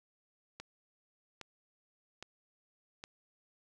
click train, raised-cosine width 0.2 ms, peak -27 dBFS, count 4, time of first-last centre 0.6-3.039 s, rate 1.23 Hz, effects none

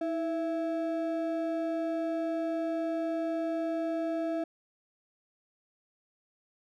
triangle ring-modulated tone, 493.9 Hz, B4, in tune, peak -24 dBFS, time 0.01-4.44 s, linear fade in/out 5 ms, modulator 172 Hz, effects none

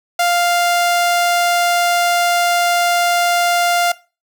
sawtooth tone, 698.5 Hz, F5, in tune, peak -9 dBFS, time 0.19-3.92 s, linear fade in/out 5 ms, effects noise-tail reverb RT60 0.3 s tail -19 dB re dry

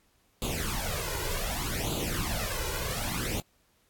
pink noise with flanger, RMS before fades -32 dBFS, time 0.42-3.4 s, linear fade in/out 0 ms, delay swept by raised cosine 0.27 to 2.07 ms, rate 0.66 Hz, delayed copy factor +0.8, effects pink hiss -68 dBFS RMS until 3.89 s + AAC 64 kbps

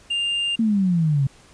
triangle tone, 2800 Hz, F7, 4 cents sharp, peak -19 dBFS, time 0.1-0.56 s, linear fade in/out 10 ms
sine exponential sweep, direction down, 231.8 to 132.7 Hz, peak -16 dBFS, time 0.59-1.27 s, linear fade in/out 5 ms
effects pink hiss -51 dBFS RMS until 1.53 s + resampled to 22050 Hz

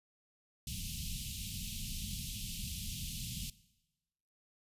pink band-stop noise, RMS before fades -41 dBFS, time 0.67-3.5 s, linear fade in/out 2 ms, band 220 to 2700 Hz, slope 48 dB/octave, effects noise-tail reverb RT60 1.0 s tail -19 dB re dry + resampled to 32000 Hz

